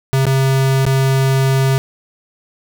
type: tone with dropouts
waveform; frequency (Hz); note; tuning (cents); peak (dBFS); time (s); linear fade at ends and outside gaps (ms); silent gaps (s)
square; 134; C3; +42; -12; 0.13-1.78; 0; 0.254-0.267 / 0.853-0.865
effects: none